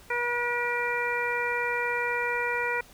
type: harmonic tone with a mistuned harmonic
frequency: 482 Hz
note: B4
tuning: 42 cents flat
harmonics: 1 / 2 / 3 / 4 / 5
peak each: -32 / -32 / -32 / -32 / -32 dBFS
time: 0.1-2.81 s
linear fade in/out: 5 ms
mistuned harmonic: 5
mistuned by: -27 cents
effects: pink hiss -53 dBFS RMS until 2.93 s